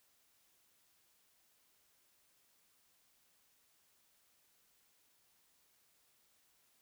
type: silence
effects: white hiss -73 dBFS RMS until 6.81 s